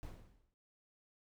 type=noise with exponential decay; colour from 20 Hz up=brown; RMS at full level=-43 dBFS; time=0.03-0.54 s; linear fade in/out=0 ms; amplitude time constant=110 ms; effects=none